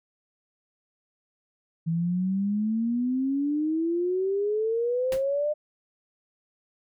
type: exponential sweep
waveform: sine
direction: up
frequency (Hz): 161.9 to 608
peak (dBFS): -23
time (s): 1.86-5.54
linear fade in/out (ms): 20
type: noise with exponential decay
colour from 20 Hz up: pink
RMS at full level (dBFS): -32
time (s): 5.12-5.25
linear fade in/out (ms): 2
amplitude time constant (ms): 27
effects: none